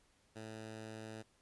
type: tone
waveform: 10% pulse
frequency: 110 Hz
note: A2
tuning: in tune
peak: -38 dBFS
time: 0.35-1.23 s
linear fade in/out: 20 ms
effects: pink hiss -72 dBFS RMS until 1.41 s + resampled to 24000 Hz